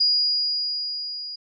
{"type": "tone with level ramp", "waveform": "sine", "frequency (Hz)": 4879, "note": "D#8", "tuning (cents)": -35, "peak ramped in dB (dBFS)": [-15, -31], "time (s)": [0, 1.36], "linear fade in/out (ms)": 10, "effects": ["MP3 64 kbps"]}